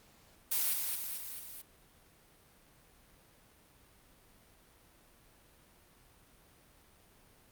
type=noise with echo; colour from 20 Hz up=blue; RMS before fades=-31 dBFS; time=0.51-0.74 s; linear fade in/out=10 ms; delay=220 ms; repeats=4; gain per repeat=-4 dB; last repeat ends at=1.62 s; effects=pink hiss -63 dBFS RMS until 7.51 s + Opus 48 kbps